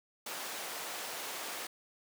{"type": "high-pass noise", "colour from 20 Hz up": "pink", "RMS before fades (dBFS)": -41, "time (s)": [0.26, 1.67], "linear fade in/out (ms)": 5, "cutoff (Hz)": 530, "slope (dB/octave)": 12, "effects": []}